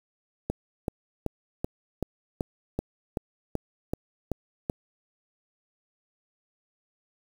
click train, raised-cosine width 2 ms, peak -14 dBFS, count 12, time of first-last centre 0.5-4.698 s, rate 2.62 Hz, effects 7-bit

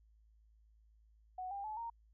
sine tone with pitch steps, 740 / 797.7 / 859.9 / 927 Hz, F#5 / G5 / A5 / A#5, 0 / +30 / -40 / -10 cents, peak -40 dBFS, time 1.38-1.9 s, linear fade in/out 5 ms, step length 130 ms, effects added 54 Hz sine -64 dBFS peak until 2.13 s

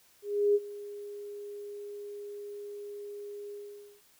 sine tone with ADSR envelope, 410 Hz, G#4, 22 cents flat, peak -20 dBFS, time 0.22-4.02 s, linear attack 330 ms, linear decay 40 ms, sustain -19 dB, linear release 500 ms, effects white hiss -63 dBFS RMS until 4.19 s

